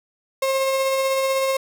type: tone with tremolo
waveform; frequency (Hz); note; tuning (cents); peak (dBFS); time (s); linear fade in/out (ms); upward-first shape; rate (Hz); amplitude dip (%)
35% pulse; 535; C5; +38; -16; 0.42-1.57; 5; sine; 16; 25
effects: none